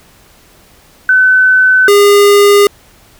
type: tone pair in turn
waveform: sine / square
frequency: 1514 / 406.7 Hz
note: F#6 / G#4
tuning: +39 / -36 cents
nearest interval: octave + major seventh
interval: 2275 cents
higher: first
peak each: -4 dBFS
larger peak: neither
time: 1.09-1.88 / 1.88-2.67 s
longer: neither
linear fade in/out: 2 ms
effects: pink hiss -44 dBFS RMS until 3.19 s